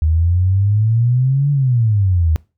sine exponential two-way sweep, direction up then down, 76.7 to 145.3 to 76.7 Hz, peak -11 dBFS, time 0.02-2.36 s, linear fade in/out 0 ms, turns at 1.51 s, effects noise-tail reverb RT60 0.3 s tail -23 dB re dry

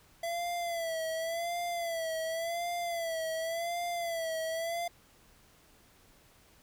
square tone with vibrato, 670 Hz, E5, 28 cents sharp, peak -33 dBFS, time 0.23-4.88 s, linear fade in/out 5 ms, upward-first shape sine, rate 0.9 Hz, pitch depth 70 cents each way, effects pink hiss -62 dBFS RMS until 6.62 s

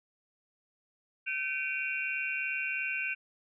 sine tone cluster, 1534 / 2317 / 2460 / 2732 Hz, G6 / D7 / D#7 / F7, -38 / -24 / -20 / -39 cents, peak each -37 / -37 / -36 / -36 dBFS, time 1.26-3.15 s, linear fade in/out 20 ms, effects none

